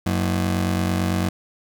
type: ring-modulated tone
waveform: 30% pulse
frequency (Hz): 138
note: C#3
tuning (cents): -7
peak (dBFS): -14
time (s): 0.06-1.29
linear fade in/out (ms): 5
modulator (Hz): 44.7
effects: none